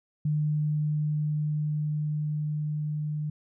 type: tone with level ramp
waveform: sine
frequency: 150.9 Hz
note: D3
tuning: 47 cents sharp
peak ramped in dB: -23 to -28 dBFS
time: 0.25-3.3 s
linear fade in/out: 5 ms
effects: none